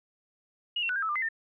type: tone with pitch steps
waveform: sine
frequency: 2878 / 2721 / 1482 / 1603 / 1304 / 1196 / 2052 / 1805 Hz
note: F#7 / F7 / F#6 / G6 / E6 / D6 / C7 / A6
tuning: -49 / -46 / +2 / +38 / -19 / +31 / -34 / +44 cents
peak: -27 dBFS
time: 0.76-1.288 s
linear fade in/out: 5 ms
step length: 66 ms
effects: none